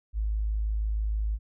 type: tone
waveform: sine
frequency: 53.1 Hz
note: G#1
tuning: 39 cents sharp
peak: -25 dBFS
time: 0.13-1.39 s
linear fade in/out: 50 ms
effects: none